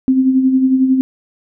sine tone with tremolo, 261.6 Hz, C4, in tune, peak -7 dBFS, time 0.08-1.01 s, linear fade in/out 0 ms, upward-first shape sine, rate 11 Hz, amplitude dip 50%, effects none

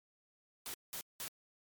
white noise bursts, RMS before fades -43 dBFS, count 3, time 0.66-1.28 s, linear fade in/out 0 ms, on 80 ms, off 190 ms, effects MP3 96 kbps

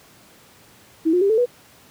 sine tone with pitch steps, 322.5 / 357.8 / 397 / 440.5 / 488.8 Hz, E4 / F4 / G4 / A4 / B4, -38 / +42 / +22 / +2 / -18 cents, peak -14 dBFS, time 1.05-1.46 s, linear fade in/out 20 ms, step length 82 ms, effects pink hiss -50 dBFS RMS until 1.9 s + high-pass 100 Hz 12 dB/octave

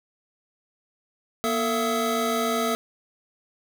square tone cluster, 239.1 / 448.4 / 671 / 1278 Hz, A#3 / A4 / E5 / D#6, +44 / +33 / +31 / +46 cents, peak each -29 dBFS, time 1.44-2.75 s, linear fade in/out 0 ms, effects none

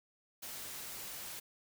white noise, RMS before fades -45 dBFS, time 0.42-1.4 s, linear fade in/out 10 ms, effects none

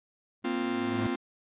25% pulse tone with exponential growth, 107.3 Hz, A2, 43 cents flat, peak -25 dBFS, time 0.42-1.07 s, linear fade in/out 5 ms, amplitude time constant 140 ms
45% pulse chord, Bb suspended second, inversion none, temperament just, 233.1 / 262.2 / 349.6 Hz, Bb3 / C4 / F4, 0 / +4 / +2 cents, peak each -34 / -32 / -33 dBFS, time 0.44-1.16 s, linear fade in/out 10 ms
effects resampled to 8000 Hz

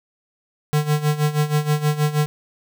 square tone with tremolo, 150 Hz, D3, 37 cents sharp, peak -15 dBFS, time 0.73-2.26 s, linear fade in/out 0 ms, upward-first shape sine, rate 6.3 Hz, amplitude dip 80%, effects none

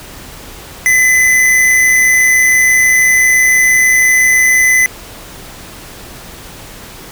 square tone with amplitude modulation, 2017 Hz, B6, 36 cents sharp, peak -6 dBFS, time 0.86-4.86 s, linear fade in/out 0 ms, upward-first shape sine, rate 126 Hz, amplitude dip 30%, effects pink hiss -32 dBFS RMS until 7.11 s

